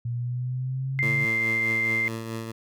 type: linear sweep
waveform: sine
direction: up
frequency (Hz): 118.2 to 140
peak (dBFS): -26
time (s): 0.05-1.25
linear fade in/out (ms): 5
type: tone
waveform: sine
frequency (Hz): 2093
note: C7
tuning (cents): 0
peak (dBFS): -22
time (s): 0.99-2.08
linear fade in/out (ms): 0
type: tone with tremolo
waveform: 15% pulse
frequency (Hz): 113.1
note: A2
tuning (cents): +48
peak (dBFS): -23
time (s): 1.02-2.52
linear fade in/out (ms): 10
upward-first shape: triangle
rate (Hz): 4.7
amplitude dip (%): 45
effects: none